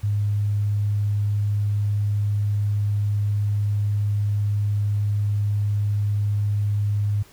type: tone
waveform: sine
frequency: 103.1 Hz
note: G#2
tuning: 12 cents flat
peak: -19 dBFS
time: 0.03-7.23 s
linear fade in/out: 10 ms
effects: pink hiss -51 dBFS RMS until 7.32 s